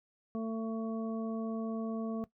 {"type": "harmonic tone", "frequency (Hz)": 223.8, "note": "A3", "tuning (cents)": 30, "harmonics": [1, 2, 3, 5], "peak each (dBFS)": [-34, -40, -44, -48], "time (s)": [0.35, 2.24], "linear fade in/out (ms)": 0, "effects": ["noise-tail reverb RT60 0.1 s tail -17 dB re dry"]}